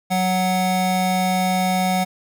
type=tone pair together; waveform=square; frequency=185.14 / 740 Hz; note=F#3 / F#5; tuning=+1 / 0 cents; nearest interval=2 octaves; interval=2399 cents; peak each=-21 dBFS; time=0.1-2.05 s; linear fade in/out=20 ms; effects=none